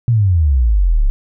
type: exponential sweep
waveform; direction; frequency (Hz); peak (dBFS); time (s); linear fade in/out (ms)
sine; down; 123.7 to 32.33; -9; 0.08-1.1; 0
effects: none